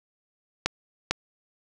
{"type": "clicks", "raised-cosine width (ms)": 0.2, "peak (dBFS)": -5, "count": 2, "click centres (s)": [0.66, 1.11], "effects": []}